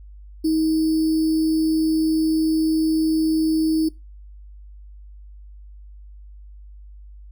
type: tone with sample-and-hold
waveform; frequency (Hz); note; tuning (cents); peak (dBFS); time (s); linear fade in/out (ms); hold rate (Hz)
sine; 316.9; D#4; +32; -16; 0.44-3.89; 10; 4900
effects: noise-tail reverb RT60 0.2 s tail -20 dB re dry + added 50 Hz sine -39 dBFS peak until 7.31 s